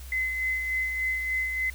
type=tone with tremolo; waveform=sine; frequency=2043 Hz; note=C7; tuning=42 cents flat; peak=-24 dBFS; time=0.12-1.7 s; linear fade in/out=2 ms; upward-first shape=sine; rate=3.4 Hz; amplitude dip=40%; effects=added 64 Hz sine -39 dBFS peak until 1.74 s + white hiss -49 dBFS RMS until 1.74 s